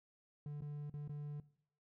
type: tone with dropouts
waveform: triangle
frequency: 146.83 Hz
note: D3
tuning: in tune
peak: -40 dBFS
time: 0.46-1.4 s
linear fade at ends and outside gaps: 2 ms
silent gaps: 0.607-0.62 / 0.898-0.939 / 1.078-1.094 s
effects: noise-tail reverb RT60 0.6 s tail -19 dB re dry